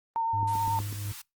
sine tone with vibrato, 910 Hz, A#5, 42 cents flat, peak -25 dBFS, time 0.16-0.79 s, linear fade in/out 0 ms, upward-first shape sine, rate 9.2 Hz, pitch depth 16 cents each way
triangle tone with tremolo, 102.1 Hz, G#2, 29 cents flat, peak -28 dBFS, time 0.33-1.12 s, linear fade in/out 5 ms, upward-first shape triangle, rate 2.8 Hz, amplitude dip 45%
click train, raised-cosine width 3 ms, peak -28 dBFS, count 5, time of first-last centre 0.43-0.927 s, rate 8.05 Hz
white high-pass noise, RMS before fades -43 dBFS, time 0.47-1.22 s, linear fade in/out 10 ms, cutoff 850 Hz, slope 96 dB/octave
effects noise-tail reverb RT60 0.2 s tail -24 dB re dry + Opus 24 kbps

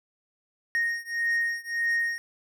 triangle beating tone pair, 1860 / 1861.7 Hz, A#6 / A#6, -4 / -3 cents, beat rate 1.7 Hz, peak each -26 / -27 dBFS, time 0.75-2.18 s, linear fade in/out 0 ms, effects none

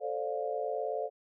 sine chord, D minor seventh, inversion second, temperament just, 440.5 / 528.6 / 587.3 / 704.8 Hz, A4 / C5 / D5 / F5, +2 / +18 / 0 / +16 cents, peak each -36 / -37 / -37 / -37 dBFS, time 0-1.1 s, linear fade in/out 50 ms, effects none

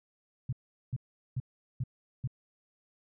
sine tone bursts, 126.7 Hz, B2, 45 cents sharp, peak -29 dBFS, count 5, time 0.49-2.275 s, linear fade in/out 5 ms, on 37 ms, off 400 ms, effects none

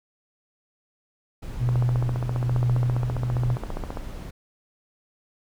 brown noise, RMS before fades -34 dBFS, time 1.42-4.31 s, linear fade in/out 10 ms
sine tone with tremolo, 122.2 Hz, B2, 18 cents flat, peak -18 dBFS, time 1.58-3.58 s, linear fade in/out 50 ms, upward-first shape triangle, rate 1.1 Hz, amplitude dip 60%
click train, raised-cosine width 1 ms, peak -17 dBFS, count 35, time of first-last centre 1.69-3.972 s, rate 14.9 Hz
effects none

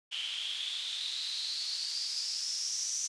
white noise with band-pass filter sweep, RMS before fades -36 dBFS, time 0.11-3.08 s, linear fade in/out 20 ms, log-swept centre 3000 to 6100 Hz, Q 8, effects resampled to 22050 Hz

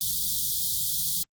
white band-stop noise, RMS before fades -27 dBFS, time 0.01-1.23 s, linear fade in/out 0 ms, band 190 to 3300 Hz, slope 96 dB/octave, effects Opus 32 kbps

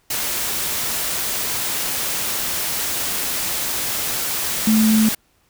sine tone in noise, 218.6 Hz, A3, 11 cents flat, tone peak -12 dBFS, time 4.67-5.09 s, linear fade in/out 5 ms, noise white, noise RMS -23 dBFS, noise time 0.1-5.15 s, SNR +8 dB, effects pink hiss -61 dBFS RMS until 5.49 s

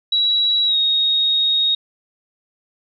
sine tone with pitch glide, 3895 to 3745 Hz, B7 to A#7, -25 to +7 cents, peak -14 dBFS, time 0.12-1.75 s, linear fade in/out 5 ms, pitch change -68 cents, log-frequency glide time 0.66-0.76 s, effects none

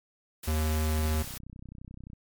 white noise, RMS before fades -41 dBFS, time 0.43-1.38 s, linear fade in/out 5 ms
square tone, 77.78 Hz, D#2, in tune, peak -26 dBFS, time 0.47-1.23 s, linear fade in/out 10 ms
click train, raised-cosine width 5 ms, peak -32 dBFS, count 37, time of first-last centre 0.99-2.133 s, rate 31.5 Hz
effects MP3 96 kbps

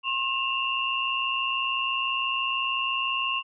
sine tone cluster, 1069 / 2707 / 2827 Hz, C6 / E7 / F7, +37 / +45 / +20 cents, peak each -29 dBFS, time 0.03-3.43 s, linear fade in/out 50 ms, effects none

